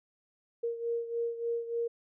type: beating tone pair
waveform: sine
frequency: 466.2 / 469.6 Hz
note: A#4 / A#4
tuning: 0 / +13 cents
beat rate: 3.4 Hz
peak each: -32 / -37 dBFS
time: 0.63-1.88 s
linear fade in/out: 10 ms
effects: none